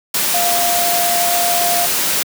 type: tone in noise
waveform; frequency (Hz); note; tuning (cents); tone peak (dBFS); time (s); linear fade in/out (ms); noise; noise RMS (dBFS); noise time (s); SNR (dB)
sine; 698.5; F5; 0; -17; 0.34-1.86; 5; white; -17; 0.14-2.23; -3
effects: high-pass 150 Hz 12 dB/octave